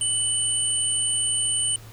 sine tone pair together, 2982 / 8936 Hz, F#7 / C#9, +13 / +13 cents, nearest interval octave + perfect fifth, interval 1900 cents, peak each -27 / -22 dBFS, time 0.01-1.76 s, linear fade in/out 2 ms, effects added 111 Hz sine -42 dBFS peak until 1.92 s + pink hiss -48 dBFS RMS until 1.92 s

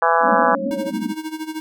harmonic tone, 166.6 Hz, E3, 19 cents sharp, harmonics 3 / 4 / 5 / 6 / 7 / 8 / 9 / 10, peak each -22 / -21 / -19 / -20 / -20 / -25 / -24 / -27 dBFS, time 0.02-0.55 s, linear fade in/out 2 ms
pink band-pass noise, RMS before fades -26 dBFS, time 0.2-1.15 s, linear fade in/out 50 ms, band 190 to 300 Hz, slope 96 dB/octave
sine tone with vibrato, 552 Hz, C#5, 7 cents flat, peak -24 dBFS, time 0.26-0.91 s, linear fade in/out 20 ms, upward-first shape square, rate 4.9 Hz, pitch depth 21 cents each way
square tone with tremolo, 314.1 Hz, D#4, 16 cents sharp, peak -24 dBFS, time 0.71-1.6 s, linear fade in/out 0 ms, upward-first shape sine, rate 13 Hz, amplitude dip 80%
effects none

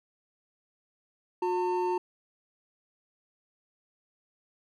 triangle tone pair together, 360.6 / 903 Hz, F#4 / A5, -45 / +45 cents, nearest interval octave + major third, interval 1590 cents, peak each -26 / -28 dBFS, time 1.42-1.98 s, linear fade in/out 5 ms, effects none

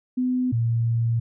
sine tone pair in turn, 252.4 / 115.93 Hz, B3 / A#2, +38 / -9 cents, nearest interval octave + minor second, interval 1347 cents, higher first, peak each -20 / -19 dBFS, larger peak second, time 0.17-0.52 / 0.52-1.2 s, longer second, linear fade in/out 10 ms, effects none

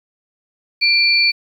sine tone pair together, 2365 / 4470 Hz, D7 / C#8, +12 / +14 cents, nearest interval major seventh, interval 1102 cents, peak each -14 / -14 dBFS, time 0.81-1.32 s, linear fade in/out 20 ms, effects 8-bit

